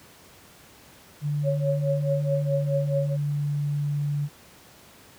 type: tone with pitch glide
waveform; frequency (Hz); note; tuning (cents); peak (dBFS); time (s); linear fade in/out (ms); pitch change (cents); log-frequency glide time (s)
sine; 146.6 to 145.17; D3 to D3; -3 to -20; -23; 1.21-4.29; 50; -17; 2.39-2.51
type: tone with tremolo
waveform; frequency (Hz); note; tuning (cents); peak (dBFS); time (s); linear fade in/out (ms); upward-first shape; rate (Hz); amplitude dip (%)
sine; 554.4; C#5; 0; -21; 1.43-3.17; 50; triangle; 4.7; 100
effects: pink hiss -51 dBFS RMS until 5.18 s + high-pass 80 Hz 12 dB/octave